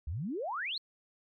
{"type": "exponential sweep", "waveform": "sine", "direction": "up", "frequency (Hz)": [65.41, 4422], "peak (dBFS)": -33, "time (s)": [0.07, 0.78], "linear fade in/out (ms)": 5, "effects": ["MP3 32 kbps"]}